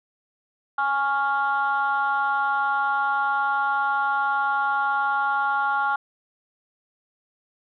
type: chord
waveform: sine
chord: Db major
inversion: second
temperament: equal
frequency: 830.6 / 1108.7 / 1396.9 Hz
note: Ab5 / Db6 / F6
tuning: 0 / 0 / 0 cents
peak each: -23 / -26 / -23 dBFS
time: 0.78-5.96 s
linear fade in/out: 5 ms
effects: tanh soft clip ceiling -14 dBFS